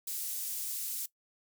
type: high-pass noise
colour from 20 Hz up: pink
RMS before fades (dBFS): -37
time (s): 0.07-1.06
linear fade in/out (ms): 5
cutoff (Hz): 8900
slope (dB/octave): 12
effects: noise-tail reverb RT60 0.1 s tail -19 dB re dry